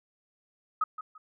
sine tone with echo, 1266 Hz, D#6, 30 cents sharp, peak -23 dBFS, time 0.81-0.84 s, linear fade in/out 5 ms, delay 170 ms, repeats 2, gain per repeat -12 dB, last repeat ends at 1.18 s, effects none

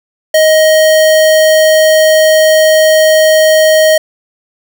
square tone, 627 Hz, D#5, 13 cents sharp, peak -5 dBFS, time 0.34-3.98 s, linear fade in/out 5 ms, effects none

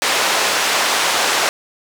pink band-pass noise, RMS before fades -17 dBFS, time 0.02-1.49 s, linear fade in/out 0 ms, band 630 to 7600 Hz, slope 12 dB/octave, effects none

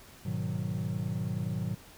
triangle chord, G# minor seventh, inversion none, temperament equal, 103.83 / 123.47 / 155.56 / 185 Hz, G#2 / B2 / D#3 / F#3, 0 / 0 / 0 / 0 cents, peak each -34 dBFS, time 0.25-1.75 s, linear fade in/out 10 ms, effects pink hiss -53 dBFS RMS until 1.97 s

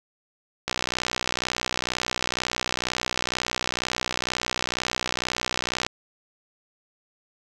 click train, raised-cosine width 0.2 ms, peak -7 dBFS, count 323, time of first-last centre 0.68-5.865 s, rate 62.1 Hz, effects none

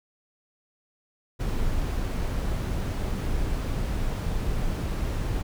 brown noise, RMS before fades -27 dBFS, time 1.39-5.43 s, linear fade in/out 20 ms, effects none

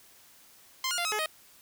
10% pulse tone with pitch steps, 1046 / 1427 / 695 / 1278 / 425 / 626 Hz, C6 / F6 / F5 / D#6 / G#4 / D#5, -1 / +37 / -9 / +46 / +40 / +10 cents, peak -20 dBFS, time 0.84-1.26 s, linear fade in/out 2 ms, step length 70 ms, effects white hiss -57 dBFS RMS until 1.61 s

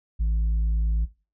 sine tone with tanh clipping, 54.6 Hz, A1, 13 cents flat, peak -21 dBFS, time 0.19-1.06 s, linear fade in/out 20 ms, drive 3 dB, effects noise-tail reverb RT60 0.3 s tail -17 dB re dry

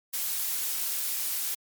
blue noise, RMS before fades -30 dBFS, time 0.13-1.55 s, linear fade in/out 10 ms, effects MP3 96 kbps

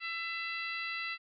harmonic tone, 669 Hz, E5, 25 cents sharp, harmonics 2 / 3 / 4 / 5 / 6 / 7, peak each -43 / -39 / -39 / -51 / -46 / -49 dBFS, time 0-1.18 s, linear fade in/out 50 ms, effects none

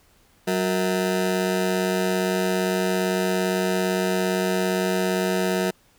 25% pulse ring-modulated tone, 277.2 Hz, C#4, in tune, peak -14 dBFS, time 0.47-5.71 s, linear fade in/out 10 ms, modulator 89.8 Hz, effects pink hiss -59 dBFS RMS until 5.98 s

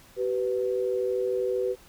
sine tone pair together, 382.6 / 495.3 Hz, G4 / B4, -42 / +5 cents, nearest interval major third, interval 447 cents, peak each -27 dBFS, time 0.16-1.76 s, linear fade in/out 50 ms, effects pink hiss -54 dBFS RMS until 1.88 s

